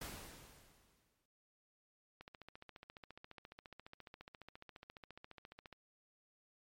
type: noise with exponential decay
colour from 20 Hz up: pink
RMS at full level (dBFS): -45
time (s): 0.01-1.26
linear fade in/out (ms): 5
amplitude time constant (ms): 270
type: click train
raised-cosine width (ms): 0.3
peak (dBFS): -36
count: 52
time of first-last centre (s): 2.21-5.727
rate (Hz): 14.5
effects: MP3 64 kbps